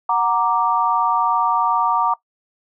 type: chord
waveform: sine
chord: Gb augmented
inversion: none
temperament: equal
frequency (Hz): 740 / 932.3 / 1174.7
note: Gb5 / Bb5 / D6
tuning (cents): 0 / 0 / 0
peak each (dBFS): -22 / -18 / -19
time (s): 0.09-2.14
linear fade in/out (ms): 5
effects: noise-tail reverb RT60 0.1 s tail -19 dB re dry